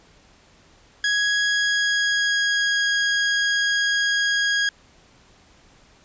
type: tone with pitch glide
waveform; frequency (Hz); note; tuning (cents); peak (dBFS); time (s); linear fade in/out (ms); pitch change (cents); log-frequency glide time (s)
sawtooth; 1661.2 to 1644; G#6 to G#6; 0 to -18; -15; 1.04-4.69; 2; -18; 1.45-2.91
effects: pink hiss -54 dBFS RMS until 6.04 s + resampled to 16000 Hz